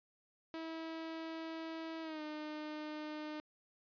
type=tone with pitch glide; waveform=sawtooth; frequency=324.3 to 304.3 Hz; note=E4 to D#4; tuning=-28 to -38 cents; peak=-38 dBFS; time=0.54-3.4 s; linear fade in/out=0 ms; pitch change=-110 cents; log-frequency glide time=2.02-2.22 s; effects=resampled to 11025 Hz